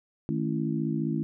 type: harmonic tone with a mistuned harmonic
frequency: 55 Hz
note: A1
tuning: in tune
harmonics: 3 / 4 / 5 / 6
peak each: -30 / -31 / -32 / -33 dBFS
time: 0.29-1.23 s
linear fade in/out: 0 ms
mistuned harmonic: 3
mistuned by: -100 cents
effects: none